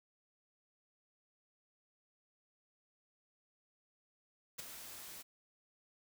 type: noise with ADSR envelope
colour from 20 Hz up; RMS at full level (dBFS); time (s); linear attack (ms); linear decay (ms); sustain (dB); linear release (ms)
white; -41; 4.58-5.23; 15; 13; -9; 22
effects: none